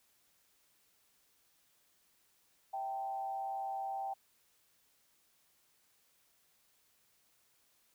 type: tone with frequency modulation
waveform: sine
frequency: 781 Hz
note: G5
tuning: 7 cents flat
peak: -36 dBFS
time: 2.73-4.14 s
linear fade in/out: 10 ms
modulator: 120 Hz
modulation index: 0.5
effects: white hiss -72 dBFS RMS until 7.94 s